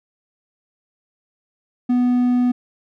triangle tone, 246.9 Hz, B3, in tune, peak -12 dBFS, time 1.89-2.52 s, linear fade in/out 10 ms, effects none

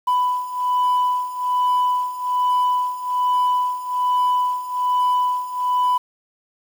sine beating tone pair, 994 / 995.2 Hz, B5 / B5, +11 / +13 cents, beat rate 1.2 Hz, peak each -20 / -17 dBFS, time 0.07-5.98 s, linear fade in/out 10 ms, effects tanh soft clip ceiling -14 dBFS + 7-bit

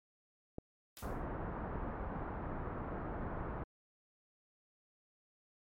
clicks, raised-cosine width 2 ms, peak -28 dBFS, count 2, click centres 0.584 / 1.757 s
white noise with exponential decay, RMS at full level -48 dBFS, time 0.97-1.26 s, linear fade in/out 0 ms, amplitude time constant 61 ms
pink low-pass noise, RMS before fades -41 dBFS, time 1.02-3.64 s, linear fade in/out 10 ms, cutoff 1400 Hz, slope 24 dB/octave
effects MP3 64 kbps

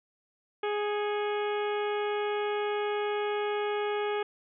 harmonic tone with a mistuned harmonic, 415.3 Hz, G#4, in tune, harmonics 1 / 2 / 3 / 4 / 5 / 6 / 7 / 8, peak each -29 / -35 / -39 / -41 / -43 / -45 / -46 / -47 dBFS, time 0.63-4.23 s, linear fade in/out 5 ms, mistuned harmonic 5, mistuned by +78 cents, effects none

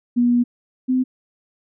sine tone pair in turn, 241.8 / 256.2 Hz, B3 / C4, -36 / -36 cents, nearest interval minor second, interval 100 cents, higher second, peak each -13 / -15 dBFS, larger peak first, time 0.16-0.44 / 0.88-1.04 s, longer first, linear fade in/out 20 ms, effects none

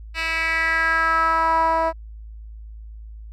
10% pulse tone with band-pass filter sweep, 325.9 Hz, E4, 20 cents flat, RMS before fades -20 dBFS, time 0.14-1.93 s, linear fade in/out 50 ms, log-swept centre 2900 to 760 Hz, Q 3.6, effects added 54 Hz sine -35 dBFS peak until 3.32 s

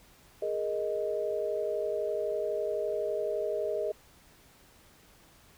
sine chord, Ab suspended second, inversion none, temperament just, 415.3 / 467.2 / 623 Hz, Ab4 / Bb4 / Eb5, 0 / +4 / +2 cents, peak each -33 / -35 / -32 dBFS, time 0.42-3.92 s, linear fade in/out 5 ms, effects pink hiss -59 dBFS RMS until 5.57 s

